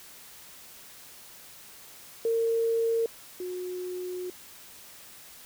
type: tone pair in turn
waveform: sine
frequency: 457.2 / 362.9 Hz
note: A#4 / F#4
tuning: -34 / -34 cents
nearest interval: major third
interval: 400 cents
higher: first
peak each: -23 / -32 dBFS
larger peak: first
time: 2.25-3.06 / 3.4-4.3 s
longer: second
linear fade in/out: 2 ms
effects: white hiss -49 dBFS RMS until 5.45 s